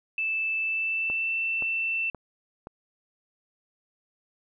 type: tone with pitch glide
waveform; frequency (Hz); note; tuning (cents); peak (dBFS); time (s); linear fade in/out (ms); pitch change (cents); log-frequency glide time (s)
sine; 2637 to 2674; E7 to E7; 0 to +24; -25; 0.18-2.1; 2; +24; 0.59-1.37
type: click train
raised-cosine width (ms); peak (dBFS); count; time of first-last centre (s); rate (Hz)
1; -25; 4; 1.1-2.671; 1.91
effects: none